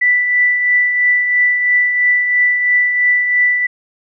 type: tone with tremolo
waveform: sine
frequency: 1975.5 Hz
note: B6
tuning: in tune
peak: -8 dBFS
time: 0.01-3.67 s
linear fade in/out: 10 ms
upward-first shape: triangle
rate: 3 Hz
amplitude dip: 50%
effects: none